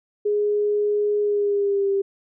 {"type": "tone with pitch glide", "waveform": "sine", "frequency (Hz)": [415.3, 394.5], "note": ["G#4", "G4"], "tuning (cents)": [0, 11], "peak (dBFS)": -18, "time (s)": [0.25, 2.02], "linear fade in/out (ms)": 10, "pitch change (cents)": -89, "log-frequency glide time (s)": [1.21, 1.91], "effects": []}